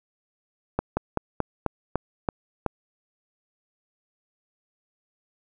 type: slowing click train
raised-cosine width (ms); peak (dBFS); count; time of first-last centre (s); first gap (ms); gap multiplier
1; -9; 8; 0.79-2.663; 180; 1.13
effects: none